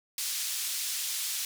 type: band-pass noise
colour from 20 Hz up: pink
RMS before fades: -33 dBFS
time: 0.18-1.45 s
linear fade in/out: 2 ms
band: 4000 to 16000 Hz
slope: 12 dB/octave
effects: none